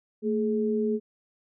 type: tone pair together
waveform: sine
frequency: 223.4 / 421.8 Hz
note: A3 / G#4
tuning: +27 / +27 cents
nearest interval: major seventh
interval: 1100 cents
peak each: -26 dBFS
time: 0.22-1 s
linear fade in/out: 50 ms
effects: none